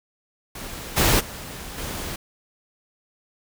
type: noise with level steps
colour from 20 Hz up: pink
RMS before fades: -35 / -18 / -36 / -31 dBFS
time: 0.55-2.16 s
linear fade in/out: 5 ms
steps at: 0.96 / 1.19 / 1.77 s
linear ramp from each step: 20 ms
effects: none